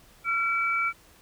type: tone pair together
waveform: sine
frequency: 1366.4 / 2300 Hz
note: F6 / D7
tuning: -38 / -37 cents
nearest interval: major sixth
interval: 901 cents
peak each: -26 dBFS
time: 0.24-0.93 s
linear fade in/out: 50 ms
effects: pink hiss -56 dBFS RMS until 1.21 s